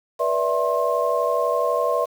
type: tone cluster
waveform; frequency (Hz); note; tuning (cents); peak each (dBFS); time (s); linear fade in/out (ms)
sine; 486.8 / 583 / 655 / 1064; B4 / D5 / E5 / C6; -25 / -13 / -11 / +29; -24; 0.19-2.06; 20
effects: 7-bit